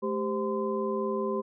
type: tone cluster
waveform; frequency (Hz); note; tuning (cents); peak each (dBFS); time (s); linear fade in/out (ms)
sine; 216.6 / 394.1 / 519 / 1027; A3 / G4 / C5 / C6; -27 / +9 / -14 / -33; -33 / -30 / -34 / -35; 0.02-1.42; 20
effects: none

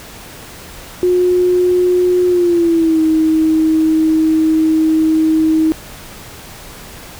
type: tone with pitch glide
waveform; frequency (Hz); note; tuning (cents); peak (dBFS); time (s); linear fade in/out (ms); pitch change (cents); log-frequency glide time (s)
sine; 360 to 317; F#4 to D#4; -47 to +32; -9; 1.03-5.72; 0; -221; 2.28-3.01
effects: pink hiss -34 dBFS RMS until 7.19 s

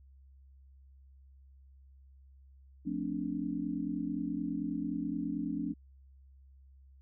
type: chord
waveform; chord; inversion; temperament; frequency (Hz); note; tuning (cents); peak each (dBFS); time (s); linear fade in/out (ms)
sine; D minor seventh; first; just; 176.2 / 220.2 / 264.3 / 293.7; F3 / A3 / C4 / D4; +16 / +2 / +18 / 0; -40 / -39 / -38 / -36; 2.85-5.74; 20
effects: added 67 Hz sine -55 dBFS peak until 7.01 s

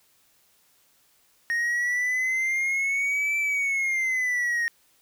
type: exponential two-way sweep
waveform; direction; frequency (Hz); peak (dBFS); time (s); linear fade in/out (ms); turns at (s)
triangle; up then down; 1857 to 2334 to 1857; -21; 1.5-4.68; 0; 3.38
effects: white hiss -63 dBFS RMS until 5.01 s

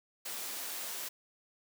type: high-pass noise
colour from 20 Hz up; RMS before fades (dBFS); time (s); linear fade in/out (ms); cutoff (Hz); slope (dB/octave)
white; -40; 0.25-1.09; 10; 270; 12
effects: none

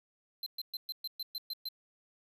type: tone bursts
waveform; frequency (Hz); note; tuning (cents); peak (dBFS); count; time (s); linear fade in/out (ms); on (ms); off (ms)
square; 4100; C8; -36; -36; 9; 0.43-1.687; 2; 33; 120
effects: none

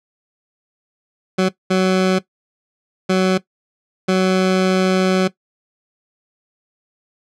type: tone bursts at uneven times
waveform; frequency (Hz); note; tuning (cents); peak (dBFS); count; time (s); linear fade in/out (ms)
20% pulse; 186.9; F#3; +18; -8; 4; 1.38-1.49 / 1.7-2.19 / 3.09-3.38 / 4.08-5.28; 10
effects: noise-tail reverb RT60 0.1 s tail -17 dB re dry + low-pass 6000 Hz 12 dB/octave

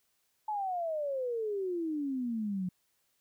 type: exponential sweep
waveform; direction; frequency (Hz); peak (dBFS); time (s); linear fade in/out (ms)
sine; down; 870 to 178; -31; 0.48-2.69; 5
effects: white hiss -75 dBFS RMS until 3.2 s

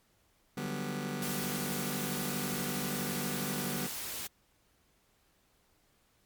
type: chord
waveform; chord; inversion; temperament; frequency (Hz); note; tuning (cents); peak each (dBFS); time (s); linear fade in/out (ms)
sawtooth; G major seventh; second; just; 147 / 183.75 / 196 / 245; D3 / F#3 / G3 / B3; +2 / -12 / 0 / -14; -36 / -39 / -35 / -35; 0.57-3.87; 5
type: noise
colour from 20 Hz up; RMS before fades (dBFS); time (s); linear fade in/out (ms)
white; -39; 1.22-4.27; 2
effects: pink hiss -70 dBFS RMS until 6.25 s + MP3 96 kbps

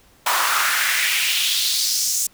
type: noise with high-pass filter sweep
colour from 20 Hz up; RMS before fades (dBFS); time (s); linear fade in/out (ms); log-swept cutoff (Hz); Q
pink; -20; 0.26-2.27; 5; 950 to 7200; 2.7
effects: pink hiss -54 dBFS RMS until 2.33 s

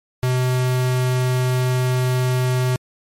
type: tone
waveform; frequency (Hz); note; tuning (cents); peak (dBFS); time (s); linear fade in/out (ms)
square; 127; B2; +49; -17; 0.23-2.76; 0
effects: MP3 64 kbps

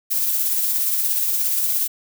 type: noise with tremolo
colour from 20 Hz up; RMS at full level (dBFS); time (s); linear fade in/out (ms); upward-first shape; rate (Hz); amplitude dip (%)
violet; -19; 0.1-1.88; 20; triangle; 17; 35
effects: none

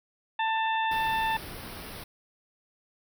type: harmonic tone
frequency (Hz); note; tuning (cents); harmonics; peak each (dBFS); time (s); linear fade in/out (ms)
889; A5; +18; 1 / 2 / 3 / 4; -26 / -32 / -36 / -38; 0.39-1.37; 5
type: band-stop noise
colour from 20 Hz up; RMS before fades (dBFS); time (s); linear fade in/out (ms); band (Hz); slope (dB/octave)
pink; -41; 0.91-2.04; 5; 5600 to 9000; 96
effects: none

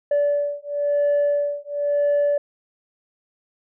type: beating tone pair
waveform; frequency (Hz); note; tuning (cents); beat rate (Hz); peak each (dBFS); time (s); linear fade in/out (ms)
sine; 578 / 578.98; D5 / D5; -28 / -25; 0.98; -20; 0.11-2.38; 5
effects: tanh soft clip ceiling -14 dBFS

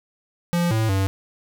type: tone with pitch steps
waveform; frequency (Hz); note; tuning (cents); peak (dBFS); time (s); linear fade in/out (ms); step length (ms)
square; 172.9 / 110.9 / 96.6; F3 / A2 / G2; -17 / +14 / -25; -19; 0.53-1.07; 0; 180
effects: none

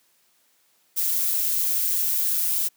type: noise with amplitude modulation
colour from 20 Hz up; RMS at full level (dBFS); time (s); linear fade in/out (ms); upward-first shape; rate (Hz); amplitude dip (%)
violet; -21; 0.96-2.69; 20; sine; 170; 50
effects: white hiss -64 dBFS RMS until 2.76 s + high-pass 150 Hz 12 dB/octave

